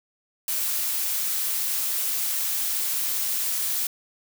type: noise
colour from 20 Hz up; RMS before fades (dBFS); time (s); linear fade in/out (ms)
blue; -26; 0.48-3.87; 2
effects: none